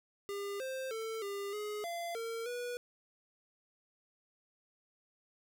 square tone with pitch steps, 402.2 / 525 / 446.1 / 400.8 / 419.4 / 685 / 457.2 / 486.9 Hz, G4 / C5 / A4 / G4 / G#4 / F5 / A#4 / B4, +44 / +6 / +24 / +38 / +17 / -34 / -34 / -25 cents, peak -38 dBFS, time 0.29-2.77 s, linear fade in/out 0 ms, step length 310 ms, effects 13-bit

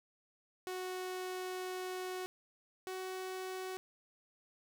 sawtooth tone pair in turn, 368.9 / 373.8 Hz, F#4 / F#4, -5 / +18 cents, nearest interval unison, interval 23 cents, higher second, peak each -35 / -36 dBFS, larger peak first, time 0.67-2.26 / 2.87-3.77 s, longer first, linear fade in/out 0 ms, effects none

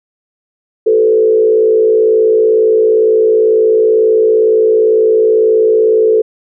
sine tone with frequency modulation, 439.7 Hz, A4, 1 cent flat, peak -6 dBFS, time 0.86-6.22 s, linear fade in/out 10 ms, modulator 57.9 Hz, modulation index 0.73, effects none

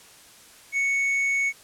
sine tone with tanh clipping, 2217 Hz, C#7, in tune, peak -22 dBFS, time 0.72-1.53 s, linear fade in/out 50 ms, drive 5 dB, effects white hiss -50 dBFS RMS until 1.63 s + low-pass 11000 Hz 12 dB/octave

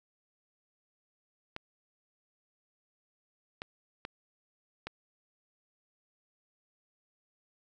clicks, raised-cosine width 0.3 ms, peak -22 dBFS, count 4, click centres 1.564 / 3.619 / 4.051 / 4.87 s, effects none

